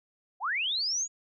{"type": "linear sweep", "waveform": "sine", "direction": "up", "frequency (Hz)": [667, 6910], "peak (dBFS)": -27, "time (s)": [0.4, 1.08], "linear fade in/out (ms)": 50, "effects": []}